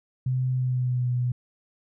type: tone with pitch glide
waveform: sine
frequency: 128.5 to 123.69 Hz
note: C3 to B2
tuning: -31 to +3 cents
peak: -22 dBFS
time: 0.26-1.32 s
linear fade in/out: 5 ms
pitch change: -66 cents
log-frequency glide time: 0.5-1.1 s
effects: none